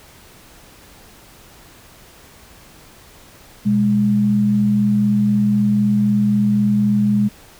sine tone pair together, 123.02 / 206.9 Hz, B2 / G#3, -6 / -6 cents, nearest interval major sixth, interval 900 cents, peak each -22 / -13 dBFS, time 3.65-7.29 s, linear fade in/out 20 ms, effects pink hiss -45 dBFS RMS until 7.59 s

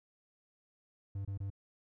triangle tone bursts, 98.6 Hz, G2, 11 cents sharp, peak -34 dBFS, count 3, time 1.15-1.502 s, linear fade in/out 5 ms, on 100 ms, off 26 ms, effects none

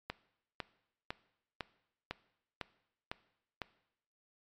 click train, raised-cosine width 0.3 ms, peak -21 dBFS, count 8, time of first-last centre 0.1-3.618 s, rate 1.99 Hz, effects noise-tail reverb RT60 0.8 s tail -19 dB re dry + MP3 96 kbps

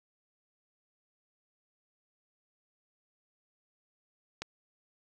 click, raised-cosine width 0.2 ms, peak -19 dBFS, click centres 4.42 s, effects none

